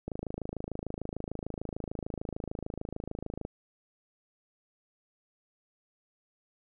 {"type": "click train", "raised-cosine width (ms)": 2, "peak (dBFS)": -22, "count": 91, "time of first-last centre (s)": [0.08, 3.451], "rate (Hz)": 26.7, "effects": []}